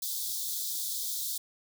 white high-pass noise, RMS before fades -34 dBFS, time 0.02-1.38 s, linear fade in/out 5 ms, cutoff 3400 Hz, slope 96 dB/octave, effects none

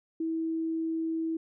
sine tone, 324.7 Hz, E4, 26 cents flat, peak -28 dBFS, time 0.2-1.37 s, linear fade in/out 5 ms, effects none

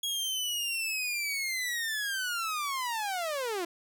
sawtooth linear sweep, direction down, 3322 to 329.6 Hz, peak -27 dBFS, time 0.03-3.65 s, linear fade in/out 5 ms, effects none

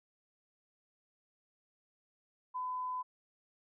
sine tone, 1008 Hz, B5, 35 cents sharp, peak -35 dBFS, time 2.54-3.03 s, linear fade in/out 20 ms, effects none

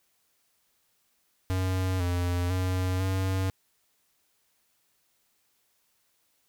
square tone with pitch steps, 93.2 / 88.3 / 92.4 / 94.7 Hz, F#2 / F2 / F#2 / F#2, +13 / +20 / -2 / +41 cents, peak -26 dBFS, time 1.5-3.5 s, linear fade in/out 0 ms, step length 500 ms, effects white hiss -71 dBFS RMS until 6.48 s

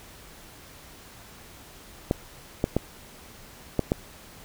clicks, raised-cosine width 2 ms, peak -8 dBFS, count 5, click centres 2.111 / 2.641 / 2.766 / 3.793 / 3.919 s, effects pink hiss -48 dBFS RMS until 4.44 s

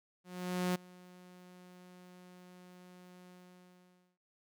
sawtooth tone with ADSR envelope, 180.6 Hz, F#3, 42 cents flat, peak -26 dBFS, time 0.24-4.18 s, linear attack 510 ms, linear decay 13 ms, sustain -24 dB, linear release 890 ms, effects none

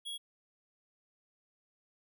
square tone, 3324 Hz, G#7, 1 cent sharp, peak -39 dBFS, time 0.05-0.18 s, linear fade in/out 20 ms, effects none

